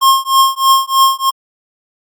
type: tone with tremolo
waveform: square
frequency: 1072 Hz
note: C6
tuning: 42 cents sharp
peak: -5 dBFS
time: 0.01-1.31 s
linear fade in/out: 20 ms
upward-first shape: triangle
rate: 3.2 Hz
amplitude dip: 100%
effects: Opus 48 kbps